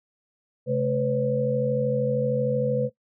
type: tone cluster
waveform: sine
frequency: 133.8 / 215.1 / 501 / 554 Hz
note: C3 / A3 / B4 / C#5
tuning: +39 / -39 / +25 / -1 cents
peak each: -27 / -30 / -23 / -32 dBFS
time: 0.66-2.9 s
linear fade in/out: 50 ms
effects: noise-tail reverb RT60 0.1 s tail -18 dB re dry